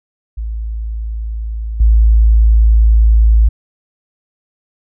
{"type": "tone with level steps", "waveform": "sine", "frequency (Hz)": 55, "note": "A1", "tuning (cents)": 0, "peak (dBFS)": [-18, -5], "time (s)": [0.37, 3.49], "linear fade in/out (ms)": 10, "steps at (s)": 1.8, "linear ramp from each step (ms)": 5, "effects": []}